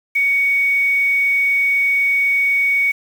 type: tone with quantisation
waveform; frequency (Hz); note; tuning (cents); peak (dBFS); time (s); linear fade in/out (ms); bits
sine; 2238; C#7; +16; -13; 0.15-2.92; 10; 6
effects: none